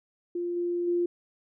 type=tone with level steps; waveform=sine; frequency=348.8 Hz; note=F4; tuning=2 cents flat; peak=-28 / -26 / -23 dBFS; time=0.35-1.06 s; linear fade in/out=5 ms; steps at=0.56 / 0.87 s; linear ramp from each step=10 ms; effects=none